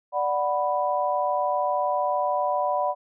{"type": "chord", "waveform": "sine", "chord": "B minor", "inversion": "first", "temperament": "equal", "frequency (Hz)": [587.3, 740, 987.8], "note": ["D5", "F#5", "B5"], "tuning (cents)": [0, 0, 0], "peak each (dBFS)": -26, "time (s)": [0.12, 2.95], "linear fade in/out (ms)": 50, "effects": []}